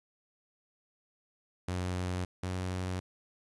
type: tone pair in turn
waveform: sawtooth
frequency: 90.7 / 91.91 Hz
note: F#2 / F#2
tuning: -34 / -11 cents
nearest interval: unison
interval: 23 cents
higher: second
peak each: -28 / -29 dBFS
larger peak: first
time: 1.68-2.25 / 2.43-3 s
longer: neither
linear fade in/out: 5 ms
effects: resampled to 24000 Hz + 11-bit